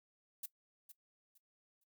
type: noise with echo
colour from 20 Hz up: violet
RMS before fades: -43 dBFS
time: 0.43-0.46 s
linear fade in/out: 5 ms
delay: 460 ms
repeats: 3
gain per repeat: -12 dB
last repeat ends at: 1.84 s
effects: noise-tail reverb RT60 0.1 s tail -18 dB re dry